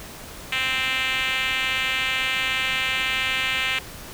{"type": "tone with band-pass filter", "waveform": "5% pulse", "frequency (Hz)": 261.3, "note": "C4", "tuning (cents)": -2, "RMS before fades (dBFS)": -24, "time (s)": [0.52, 3.79], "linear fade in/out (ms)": 5, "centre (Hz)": 2600, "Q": 2, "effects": ["pink hiss -39 dBFS RMS until 4.13 s"]}